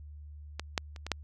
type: clicks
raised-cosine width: 0.2 ms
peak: -17 / -10 / -29 / -21 / -10 dBFS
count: 5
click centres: 0.596 / 0.778 / 0.962 / 1.066 / 1.117 s
effects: added 74 Hz sine -44 dBFS peak until 1.23 s